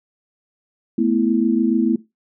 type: chord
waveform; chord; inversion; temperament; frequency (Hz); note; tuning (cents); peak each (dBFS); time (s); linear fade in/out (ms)
sine; A suspended second; none; equal; 220 / 246.9 / 329.6; A3 / B3 / E4; 0 / 0 / 0; -19; 0.98-1.96; 5
effects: noise-tail reverb RT60 0.2 s tail -17 dB re dry